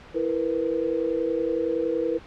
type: tone cluster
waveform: sine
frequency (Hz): 331.5 / 465.3 / 496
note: E4 / A#4 / B4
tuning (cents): +10 / -3 / +7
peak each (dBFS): -27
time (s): 0.14-2.19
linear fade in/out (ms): 20
effects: pink hiss -46 dBFS RMS until 2.26 s + low-pass 3000 Hz 12 dB/octave